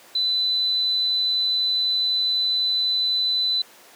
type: tone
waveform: sine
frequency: 4004 Hz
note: B7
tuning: 23 cents sharp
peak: -19 dBFS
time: 0.15-3.62 s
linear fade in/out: 5 ms
effects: pink hiss -48 dBFS RMS until 3.95 s + high-pass 400 Hz 12 dB/octave